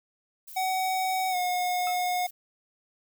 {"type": "noise", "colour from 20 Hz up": "violet", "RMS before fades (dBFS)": -44, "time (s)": [0.47, 2.31], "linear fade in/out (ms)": 10}
{"type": "tone with pitch glide", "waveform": "square", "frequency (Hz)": [752, 722.2], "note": ["F#5", "F#5"], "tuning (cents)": [28, -42], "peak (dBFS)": -26, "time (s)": [0.56, 2.27], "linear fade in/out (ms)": 10, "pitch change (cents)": -70, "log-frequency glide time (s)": [1.3, 1.36]}
{"type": "tone with exponential decay", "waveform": "35% pulse", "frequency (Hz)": 1300, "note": "E6", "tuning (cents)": -24, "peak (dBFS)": -34, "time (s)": [1.87, 2.01], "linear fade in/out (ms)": 0, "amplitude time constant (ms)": 29}
{"effects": []}